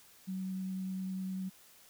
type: tone with vibrato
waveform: sine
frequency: 188.3 Hz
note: F#3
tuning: 31 cents sharp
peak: -35 dBFS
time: 0.27-1.5 s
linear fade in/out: 20 ms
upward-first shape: sine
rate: 10 Hz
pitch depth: 8 cents each way
effects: white hiss -60 dBFS RMS until 1.89 s

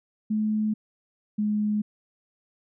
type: tone pair in turn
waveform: sine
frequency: 214.6 / 210.4 Hz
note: A3 / G#3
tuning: -43 / +23 cents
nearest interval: unison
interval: 34 cents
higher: first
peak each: -22 dBFS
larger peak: neither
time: 0.3-0.74 / 1.38-1.82 s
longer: neither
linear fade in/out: 10 ms
effects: none

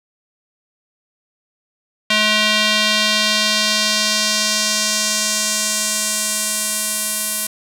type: tone with band-pass filter sweep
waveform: square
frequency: 213.6 Hz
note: G#3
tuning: 49 cents sharp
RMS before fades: -18 dBFS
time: 2.1-7.47 s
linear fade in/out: 5 ms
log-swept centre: 3100 to 11000 Hz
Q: 1.5
effects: none

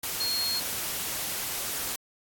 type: tone in noise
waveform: sine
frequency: 4270 Hz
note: C8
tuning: 34 cents sharp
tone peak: -27 dBFS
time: 0.2-0.6 s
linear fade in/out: 5 ms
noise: white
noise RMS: -32 dBFS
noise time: 0.03-1.96 s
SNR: +2 dB
effects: AAC 64 kbps

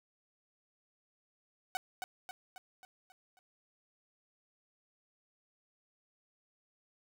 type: tone with echo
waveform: sawtooth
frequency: 747 Hz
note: F#5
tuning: 16 cents sharp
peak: -29 dBFS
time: 1.75-1.77 s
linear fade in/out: 0 ms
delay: 270 ms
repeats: 6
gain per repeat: -5 dB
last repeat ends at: 3.39 s
effects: none

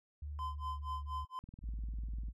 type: tone with pitch glide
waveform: sine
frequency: 73.42 to 72.08 Hz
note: D2 to D2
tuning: 0 to -32 cents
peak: -40 dBFS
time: 0.22-1.25 s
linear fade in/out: 5 ms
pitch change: -32 cents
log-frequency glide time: 0.4-0.92 s
type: tone with tremolo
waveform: triangle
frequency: 1026 Hz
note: C6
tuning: 34 cents flat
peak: -35 dBFS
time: 0.39-1.39 s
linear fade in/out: 0 ms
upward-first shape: sine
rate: 4.2 Hz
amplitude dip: 100%
type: click train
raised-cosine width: 5 ms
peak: -39 dBFS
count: 18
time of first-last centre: 1.44-2.286 s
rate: 20.1 Hz
type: tone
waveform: sine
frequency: 54 Hz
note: A1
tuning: 32 cents flat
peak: -37 dBFS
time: 1.61-2.33 s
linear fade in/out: 50 ms
effects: none

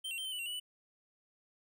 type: tone with pitch steps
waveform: square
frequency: 3121 / 2738 / 3126 / 3082 / 2967 / 2748 / 2941 / 2975 Hz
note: G7 / F7 / G7 / G7 / F#7 / F7 / F#7 / F#7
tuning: -8 / -35 / -6 / -30 / +4 / -29 / -11 / +9 cents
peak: -38 dBFS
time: 0.04-0.6 s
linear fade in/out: 10 ms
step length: 70 ms
effects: none

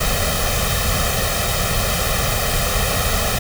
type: noise with comb filter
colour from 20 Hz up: pink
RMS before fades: -19 dBFS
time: 0-3.39 s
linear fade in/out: 10 ms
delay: 1.6 ms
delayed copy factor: +0.85
effects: none

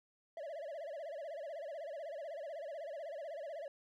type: tone with vibrato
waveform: triangle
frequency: 613 Hz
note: D#5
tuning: 26 cents flat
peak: -40 dBFS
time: 0.37-3.68 s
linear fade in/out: 2 ms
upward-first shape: sine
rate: 16 Hz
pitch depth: 180 cents each way
effects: none

